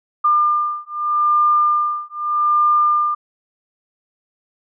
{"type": "beating tone pair", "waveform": "sine", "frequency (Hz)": [1200, 1200.81], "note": ["D6", "D6"], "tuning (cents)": [37, 38], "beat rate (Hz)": 0.81, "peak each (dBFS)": [-17, -17], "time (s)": [0.24, 3.15], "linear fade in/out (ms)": 10, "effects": []}